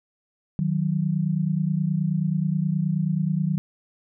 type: tone pair together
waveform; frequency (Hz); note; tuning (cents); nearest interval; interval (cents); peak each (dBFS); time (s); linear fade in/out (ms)
sine; 155.58 / 185; D#3 / F#3; 0 / 0; minor third; 300; -23 / -24; 0.59-3.58; 0
effects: none